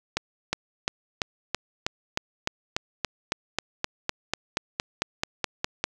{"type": "accelerating click train", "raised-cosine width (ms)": 0.2, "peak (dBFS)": -7, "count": 22, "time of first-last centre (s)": [0.17, 5.84], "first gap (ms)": 360, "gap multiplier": 0.97, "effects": []}